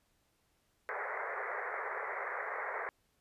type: band-pass noise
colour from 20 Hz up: white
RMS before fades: -39 dBFS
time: 0.89-2.89 s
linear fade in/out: 0 ms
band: 390 to 2100 Hz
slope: 96 dB/octave
effects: pink hiss -75 dBFS RMS until 3.2 s + resampled to 32000 Hz